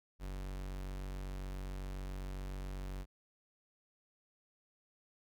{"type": "tone", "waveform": "45% pulse", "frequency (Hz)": 47.33, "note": "F#1", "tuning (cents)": 40, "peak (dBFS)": -40, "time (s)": [0.19, 3.06], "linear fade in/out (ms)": 50, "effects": []}